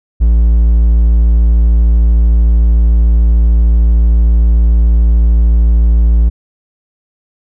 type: tone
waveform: triangle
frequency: 56.7 Hz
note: A#1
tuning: 47 cents flat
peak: -3 dBFS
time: 0.2-6.3 s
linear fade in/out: 20 ms
effects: none